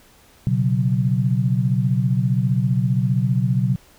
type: chord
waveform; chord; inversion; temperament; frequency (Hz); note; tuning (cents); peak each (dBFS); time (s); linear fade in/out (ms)
sine; B suspended second; none; equal; 123.47 / 138.59 / 185; B2 / C#3 / F#3; 0 / 0 / 0; -19 / -21 / -22; 0.47-3.76; 0
effects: pink hiss -52 dBFS RMS until 3.98 s